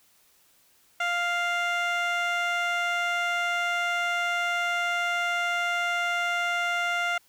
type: tone with band-pass filter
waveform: 15% pulse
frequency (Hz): 698.5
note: F5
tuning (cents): 0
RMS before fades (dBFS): -27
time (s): 1-7.18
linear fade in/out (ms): 5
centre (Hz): 1500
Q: 0.69
effects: white hiss -62 dBFS RMS until 7.28 s